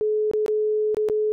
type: tone with dropouts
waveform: sine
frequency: 427.4 Hz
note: G#4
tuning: 50 cents sharp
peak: -19 dBFS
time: 0.01-1.32 s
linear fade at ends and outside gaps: 0 ms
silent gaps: 0.313-0.335 / 0.462-0.481 / 0.946-0.969 / 1.087-1.098 s
effects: none

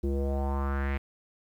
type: tone with low-pass filter sweep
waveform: square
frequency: 69 Hz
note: C#2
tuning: 7 cents flat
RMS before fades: -29 dBFS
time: 0.03-0.98 s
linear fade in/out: 10 ms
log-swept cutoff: 350 to 2300 Hz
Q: 3.6
effects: 10-bit

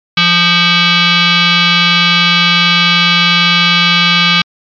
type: tone with frequency modulation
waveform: sine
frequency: 523.3 Hz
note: C5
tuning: in tune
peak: -6 dBFS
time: 0.17-4.42 s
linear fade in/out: 5 ms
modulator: 696 Hz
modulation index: 5.4
effects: MP3 96 kbps

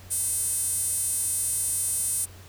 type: tone with high-pass filter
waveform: sawtooth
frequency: 515 Hz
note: C5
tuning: 28 cents flat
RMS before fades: -27 dBFS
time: 0.1-2.26 s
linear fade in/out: 20 ms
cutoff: 9100 Hz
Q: 5.6
effects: added 91 Hz sine -46 dBFS peak until 2.48 s + pink hiss -50 dBFS RMS until 2.48 s

